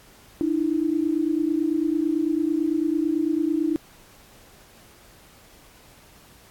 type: tone pair together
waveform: sine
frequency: 300.6 / 329.6 Hz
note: D4 / E4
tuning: +40 / 0 cents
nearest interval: major second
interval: 160 cents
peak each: -23 dBFS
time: 0.41-3.76 s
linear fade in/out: 0 ms
effects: pink hiss -52 dBFS RMS until 6.5 s + AAC 64 kbps